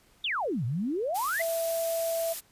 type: exponential two-way sweep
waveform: sine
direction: down then up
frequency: 3729 to 110.1 to 2118 Hz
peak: -27 dBFS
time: 0.24-1.42 s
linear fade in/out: 5 ms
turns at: 0.65 s
type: noise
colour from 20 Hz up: blue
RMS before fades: -35 dBFS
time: 1.14-2.41 s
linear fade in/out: 20 ms
type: tone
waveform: sine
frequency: 662 Hz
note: E5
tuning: 7 cents sharp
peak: -27 dBFS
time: 1.39-2.34 s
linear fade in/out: 20 ms
effects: pink hiss -62 dBFS RMS until 2.51 s + resampled to 32000 Hz